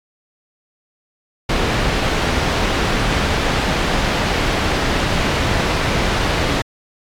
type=low-pass noise; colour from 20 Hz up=pink; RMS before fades=-18 dBFS; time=1.49-6.62 s; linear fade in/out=5 ms; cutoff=3800 Hz; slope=12 dB/octave; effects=AAC 64 kbps